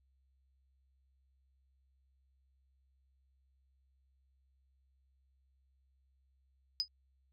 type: tone with exponential decay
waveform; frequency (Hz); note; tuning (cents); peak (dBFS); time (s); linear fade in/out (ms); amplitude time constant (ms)
sine; 5000; D#8; +8; -26; 6.8-6.88; 0; 17
effects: added 66 Hz sine -70 dBFS peak until 7.32 s